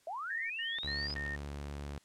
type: linear sweep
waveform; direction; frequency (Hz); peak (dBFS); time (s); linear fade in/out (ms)
sine; up; 611 to 5080; -37; 0.07-1.14; 2
type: tone bursts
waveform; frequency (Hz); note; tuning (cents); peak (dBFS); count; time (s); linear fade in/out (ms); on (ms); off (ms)
sine; 1835; A#6; -28; -37; 4; 0.3-1.358; 5; 200; 86
type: clicks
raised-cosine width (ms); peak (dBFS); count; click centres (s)
0.3; -29; 5; 0.786 / 0.833 / 1.104 / 1.163 / 1.263
type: tone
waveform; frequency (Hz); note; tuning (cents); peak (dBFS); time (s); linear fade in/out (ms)
sawtooth; 71.7; D2; -41; -36; 0.84-1.98; 0
effects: white hiss -68 dBFS RMS until 2.04 s + low-pass 9000 Hz 12 dB/octave